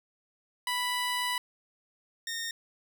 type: tone pair in turn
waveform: 15% pulse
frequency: 987.8 / 1838 Hz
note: B5 / A#6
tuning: 0 / -25 cents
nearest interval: major seventh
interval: 1075 cents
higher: second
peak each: -22 / -27 dBFS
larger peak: first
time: 0.67-1.38 / 2.27-2.51 s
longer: first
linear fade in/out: 2 ms
effects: none